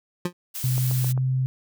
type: tone with exponential decay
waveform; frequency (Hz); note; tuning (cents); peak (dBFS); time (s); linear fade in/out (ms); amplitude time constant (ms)
25% pulse; 176.7; F3; +21; -16; 0.25-0.33; 5; 17
type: noise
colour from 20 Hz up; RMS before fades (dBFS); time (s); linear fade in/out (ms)
blue; -32; 0.54-1.13; 20
type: tone with pitch glide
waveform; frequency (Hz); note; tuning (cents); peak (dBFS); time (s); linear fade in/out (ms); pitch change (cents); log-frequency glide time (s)
sine; 127.6 to 130.06; C3 to C3; -43 to -10; -20; 0.64-1.46; 0; +33; 1.11-1.19
type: click train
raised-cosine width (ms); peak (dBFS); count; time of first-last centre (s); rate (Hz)
1; -22; 4; 0.78-1.177; 7.56
effects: none